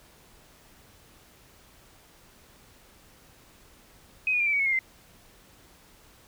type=tone with pitch steps; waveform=sine; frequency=2523 / 2454 / 2387 / 2322 / 2258 / 2196 / 2136 / 2078 Hz; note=D#7 / D#7 / D7 / D7 / C#7 / C#7 / C7 / C7; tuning=+23 / -25 / +28 / -20 / +31 / -17 / +35 / -12 cents; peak=-22 dBFS; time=4.27-4.79 s; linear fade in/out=2 ms; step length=65 ms; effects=pink hiss -56 dBFS RMS until 6.27 s